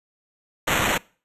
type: noise with sample-and-hold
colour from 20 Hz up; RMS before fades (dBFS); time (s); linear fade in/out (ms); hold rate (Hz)
white; -22; 0.67-0.98; 10; 4900
effects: noise-tail reverb RT60 0.4 s tail -24 dB re dry + resampled to 32000 Hz